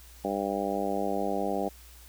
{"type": "harmonic tone", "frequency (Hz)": 99.5, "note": "G2", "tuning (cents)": 26, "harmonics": [2, 3, 4, 5, 6, 7, 8], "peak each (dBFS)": [-35, -35, -35, -35, -35, -35, -35], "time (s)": [0.24, 1.69], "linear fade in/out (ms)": 10, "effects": ["added 60 Hz sine -50 dBFS peak until 2.08 s", "white hiss -54 dBFS RMS until 2.08 s"]}